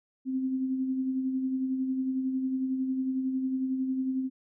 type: tone with tremolo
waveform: sine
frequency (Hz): 261.6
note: C4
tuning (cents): 0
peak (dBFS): -25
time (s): 0.25-4.3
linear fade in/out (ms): 50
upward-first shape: sine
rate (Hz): 11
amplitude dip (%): 40
effects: none